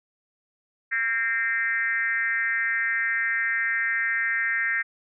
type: tone with frequency modulation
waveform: sine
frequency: 1837 Hz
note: A#6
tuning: 26 cents flat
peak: -22 dBFS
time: 0.91-4.83 s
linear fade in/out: 20 ms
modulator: 240 Hz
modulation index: 1.2
effects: none